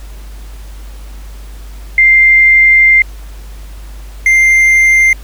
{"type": "tone pair in turn", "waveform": ["sine", "triangle"], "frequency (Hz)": [2096, 2096], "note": ["C7", "C7"], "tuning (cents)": [2, 2], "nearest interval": "unison", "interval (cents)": 0, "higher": "neither", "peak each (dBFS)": -3, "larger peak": "neither", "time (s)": [[1.98, 3.02], [4.26, 5.13]], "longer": "first", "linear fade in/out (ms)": 2, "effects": ["added 50 Hz sine -26 dBFS peak until 5.23 s", "pink hiss -40 dBFS RMS until 5.23 s"]}